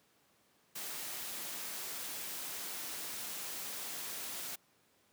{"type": "noise", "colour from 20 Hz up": "white", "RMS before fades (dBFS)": -42, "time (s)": [0.75, 4.56], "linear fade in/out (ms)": 10, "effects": ["pink hiss -70 dBFS RMS until 5.12 s", "high-pass 150 Hz 12 dB/octave"]}